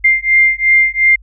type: beating tone pair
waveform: sine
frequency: 2100 / 2102.8 Hz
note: C7 / C7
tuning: +6 / +8 cents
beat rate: 2.8 Hz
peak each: -11 dBFS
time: 0.04-1.16 s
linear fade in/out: 10 ms
effects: added 50 Hz sine -37 dBFS peak until 1.22 s